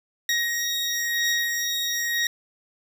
20% pulse beating tone pair, 1883 / 1884 Hz, A#6 / A#6, +17 / +18 cents, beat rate 1 Hz, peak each -19 / -24 dBFS, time 0.29-2.27 s, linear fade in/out 2 ms, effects none

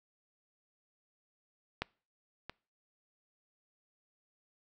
clicks, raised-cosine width 0.3 ms, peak -17 / -25 dBFS, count 2, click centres 1.82 / 2.496 s, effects noise-tail reverb RT60 0.4 s tail -25 dB re dry

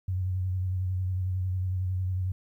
sine tone with vibrato, 92.5 Hz, F#2, in tune, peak -26 dBFS, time 0.08-2.32 s, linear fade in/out 5 ms, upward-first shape sine, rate 11 Hz, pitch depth 34 cents each way, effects 11-bit

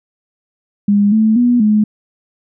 sine tone with pitch steps, 203.6 / 218.8 / 243.1 / 212.3 Hz, G#3 / A3 / B3 / G#3, -34 / -9 / -27 / +38 cents, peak -8 dBFS, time 0.88-1.84 s, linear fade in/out 5 ms, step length 240 ms, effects none

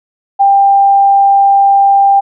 sine tone, 793 Hz, G5, 20 cents sharp, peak -4 dBFS, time 0.39-2.21 s, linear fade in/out 20 ms, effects none

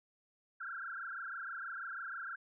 sine tone with frequency modulation, 1481 Hz, F#6, 1 cent sharp, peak -40 dBFS, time 0.6-2.36 s, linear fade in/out 10 ms, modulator 26.2 Hz, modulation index 5.5, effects none

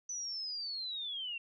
sine linear sweep, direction down, 6020 to 2700 Hz, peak -37 dBFS, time 0.09-1.38 s, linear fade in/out 5 ms, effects none

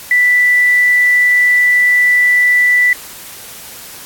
sine tone, 1975.5 Hz, B6, in tune, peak -7 dBFS, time 0.11-2.93 s, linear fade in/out 2 ms, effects white hiss -32 dBFS RMS until 4.05 s + AAC 64 kbps

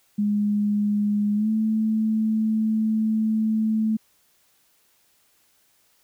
sine tone with pitch glide, 207 to 218.8 Hz, G#3 to A3, -5 to -9 cents, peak -19 dBFS, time 0.18-3.97 s, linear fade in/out 10 ms, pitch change +96 cents, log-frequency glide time 1.35-1.49 s, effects white hiss -63 dBFS RMS until 6.03 s

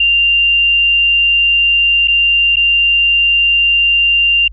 sine tone with dropouts, 2785 Hz, F7, 5 cents flat, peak -8 dBFS, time 0-4.48 s, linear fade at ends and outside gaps 5 ms, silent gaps 2.075-2.081 / 2.559-2.567 s, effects added 51 Hz sine -29 dBFS peak until 4.52 s

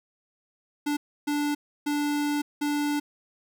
square tone bursts at uneven times, 292.7 Hz, D4, 6 cents flat, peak -25 dBFS, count 4, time 0.86-0.97 / 1.27-1.55 / 1.86-2.42 / 2.61-3 s, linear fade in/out 10 ms, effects none

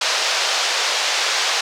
white band-pass noise, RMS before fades -20 dBFS, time 0.01-1.61 s, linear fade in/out 5 ms, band 500 to 5700 Hz, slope 24 dB/octave, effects none

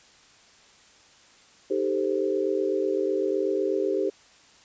sine chord, A half-diminished seventh, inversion second, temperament equal, 311.1 / 392 / 440 / 523.3 Hz, Eb4 / G4 / A4 / C5, 0 / 0 / 0 / 0 cents, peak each -31 / -25 / -30 / -30 dBFS, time 1.7-4.1 s, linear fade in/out 10 ms, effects white hiss -55 dBFS RMS until 4.64 s + resampled to 16000 Hz

